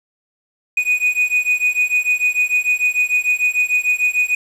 triangle beating tone pair, 2477 / 2483.7 Hz, D#7 / D#7, -8 / -4 cents, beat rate 6.7 Hz, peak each -16 dBFS, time 0.77-4.35 s, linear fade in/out 5 ms, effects resampled to 32000 Hz + 7-bit

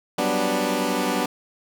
15% pulse chord, G major seventh, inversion third, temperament equal, 185 / 196 / 246.9 / 293.7 Hz, F#3 / G3 / B3 / D4, 0 / 0 / 0 / 0 cents, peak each -23 / -22 / -19 / -19 dBFS, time 0.18-1.26 s, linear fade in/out 5 ms, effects none

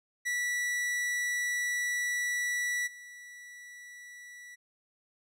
45% pulse tone with level steps, 1950 Hz, B6, 23 cents flat, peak -29 / -46 dBFS, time 0.25-4.56 s, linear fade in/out 20 ms, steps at 2.86 s, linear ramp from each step 20 ms, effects low-pass 12000 Hz 12 dB/octave

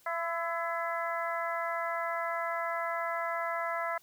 harmonic tone with a mistuned harmonic, 336.9 Hz, E4, 38 cents sharp, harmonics 2 / 3 / 4 / 5 / 6, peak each -35 / -37 / -36 / -40 / -40 dBFS, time 0.06-3.98 s, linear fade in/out 5 ms, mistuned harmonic 4, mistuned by -32 cents, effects white hiss -63 dBFS RMS until 4.02 s

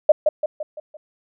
sine tone with echo, 608 Hz, D#5, 40 cents flat, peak -6 dBFS, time 0.09-0.12 s, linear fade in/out 5 ms, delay 170 ms, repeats 5, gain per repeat -6 dB, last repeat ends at 0.97 s, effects none

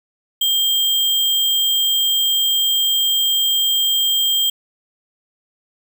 sine tone with sample-and-hold, 3194 Hz, G7, 32 cents sharp, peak -14 dBFS, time 0.41-4.5 s, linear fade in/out 5 ms, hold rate 11025 Hz, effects none

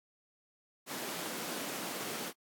pink high-pass noise, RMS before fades -40 dBFS, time 0.86-2.33 s, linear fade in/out 50 ms, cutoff 190 Hz, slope 24 dB/octave, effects AAC 64 kbps

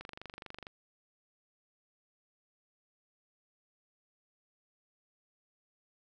click train, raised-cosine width 0.3 ms, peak -28 dBFS, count 17, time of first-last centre 0.01-0.668 s, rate 24.3 Hz, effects none

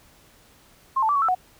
sine tone with pitch steps, 1065 / 880 / 1159 / 1116 / 1324 / 737 Hz, C6 / A5 / D6 / C#6 / E6 / F#5, +30 / 0 / -23 / +11 / +7 / -7 cents, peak -18 dBFS, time 0.96-1.35 s, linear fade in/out 10 ms, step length 65 ms, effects pink hiss -55 dBFS RMS until 1.59 s

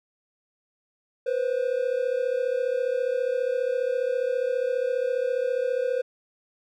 triangle tone pair together, 488.5 / 523.3 Hz, B4 / C5, -19 / 0 cents, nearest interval minor second, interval 119 cents, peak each -24 dBFS, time 1.26-6.02 s, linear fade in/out 10 ms, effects none

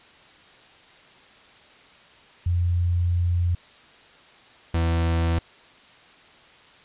sine / 40% pulse tone pair in turn, 87.4 / 83.19 Hz, F2 / E2, +2 / +16 cents, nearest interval minor second, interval 86 cents, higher first, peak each -19 dBFS, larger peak neither, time 2.46-3.55 / 4.74-5.39 s, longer first, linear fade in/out 5 ms, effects white hiss -51 dBFS RMS until 6.84 s + resampled to 8000 Hz

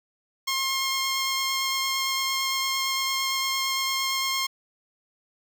10% pulse tone with vibrato, 1070 Hz, C6, 38 cents sharp, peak -16 dBFS, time 0.47-4.47 s, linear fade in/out 10 ms, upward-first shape triangle, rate 8.8 Hz, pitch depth 12 cents each way, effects none

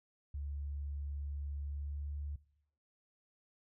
sine tone with pitch glide, 71.5 to 72.54 Hz, D2 to D2, -46 to -21 cents, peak -38 dBFS, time 0.34-2.36 s, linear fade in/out 5 ms, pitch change +25 cents, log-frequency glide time 1.63-2.16 s, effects noise-tail reverb RT60 0.7 s tail -20 dB re dry

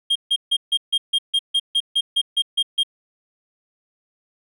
triangle tone bursts, 3223 Hz, G7, 47 cents sharp, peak -14 dBFS, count 14, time 0.1-2.834 s, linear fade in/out 10 ms, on 56 ms, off 150 ms, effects none

